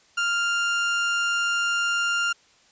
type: tone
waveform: 30% pulse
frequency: 1396.9 Hz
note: F6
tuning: in tune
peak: -19 dBFS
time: 0.17-2.33 s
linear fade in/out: 10 ms
effects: white hiss -58 dBFS RMS until 2.71 s + resampled to 16000 Hz